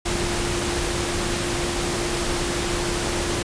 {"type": "tone in noise", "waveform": "sine", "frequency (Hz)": 349.2, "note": "F4", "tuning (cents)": 0, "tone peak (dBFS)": -28, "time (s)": [0.05, 3.43], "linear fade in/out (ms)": 10, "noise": "pink", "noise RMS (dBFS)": -25, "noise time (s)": [0.05, 3.43], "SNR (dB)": -6, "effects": ["resampled to 22050 Hz"]}